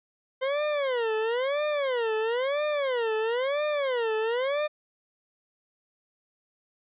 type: tone with vibrato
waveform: 40% pulse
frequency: 512 Hz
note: C5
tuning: 38 cents flat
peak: -24 dBFS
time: 0.41-4.68 s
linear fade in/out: 20 ms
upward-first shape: sine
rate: 1 Hz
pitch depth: 280 cents each way
effects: resampled to 8000 Hz